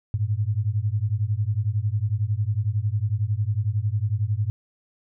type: beating tone pair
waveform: sine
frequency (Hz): 99.9 / 110.9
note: G2 / A2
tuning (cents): +33 / +14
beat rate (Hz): 11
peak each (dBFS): -24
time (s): 0.14-4.5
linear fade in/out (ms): 0
effects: none